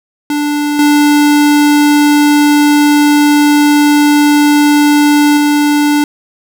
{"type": "tone with level steps", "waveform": "square", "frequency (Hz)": 293.7, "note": "D4", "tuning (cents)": 0, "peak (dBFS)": [-12, -6, -8], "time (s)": [0.3, 6.04], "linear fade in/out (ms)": 2, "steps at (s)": [0.79, 5.37], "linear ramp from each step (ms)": 2, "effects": []}